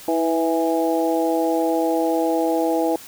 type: harmonic tone with a mistuned harmonic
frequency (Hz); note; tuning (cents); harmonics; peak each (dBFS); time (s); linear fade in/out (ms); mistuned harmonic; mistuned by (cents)
164.9; E3; +1; 2 / 3 / 4 / 5; -21 / -23 / -24 / -25; 0.08-2.96; 2; 2; -25
effects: white hiss -41 dBFS RMS until 3.07 s